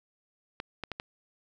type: clicks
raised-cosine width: 0.3 ms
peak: -19 dBFS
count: 4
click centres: 0.601 / 0.837 / 0.917 / 0.999 s
effects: none